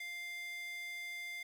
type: tone with high-pass filter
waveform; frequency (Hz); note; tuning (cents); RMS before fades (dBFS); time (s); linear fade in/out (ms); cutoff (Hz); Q
square; 698.5; F5; 0; -44; 0-1.43; 5; 2300; 5.2
effects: none